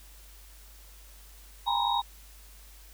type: tone cluster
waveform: sine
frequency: 814 / 924 / 966 / 1029 / 3768 Hz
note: G#5 / A#5 / B5 / C6 / A#7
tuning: -35 / -16 / -39 / -29 / +18 cents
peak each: -30 / -29 / -32 / -35 / -32 dBFS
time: 1.66-2.02 s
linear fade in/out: 20 ms
effects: added 50 Hz sine -50 dBFS peak until 2.93 s + white hiss -55 dBFS RMS until 2.93 s